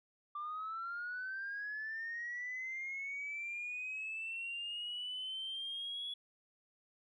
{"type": "linear sweep", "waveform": "sine", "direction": "up", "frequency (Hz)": [1174.7, 3387], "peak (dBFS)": -38, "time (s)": [0.35, 6.14], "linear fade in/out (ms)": 5, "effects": ["tanh soft clip ceiling -35 dBFS"]}